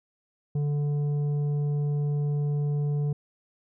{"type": "tone with tanh clipping", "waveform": "sine", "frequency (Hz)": 146, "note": "D3", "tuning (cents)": -10, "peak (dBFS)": -25, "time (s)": [0.55, 3.13], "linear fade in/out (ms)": 5, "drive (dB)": 7, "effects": []}